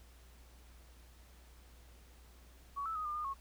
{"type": "tone with pitch steps", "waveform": "sine", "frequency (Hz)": [1125, 1314, 1250, 1201, 1217, 1095], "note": ["C#6", "E6", "D#6", "D6", "D#6", "C#6"], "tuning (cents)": [25, -6, 8, 38, -39, -22], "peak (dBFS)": -36, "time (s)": [2.76, 3.342], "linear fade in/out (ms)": 20, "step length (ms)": 97, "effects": ["added 60 Hz sine -57 dBFS peak until 3.4 s", "pink hiss -64 dBFS RMS until 3.4 s"]}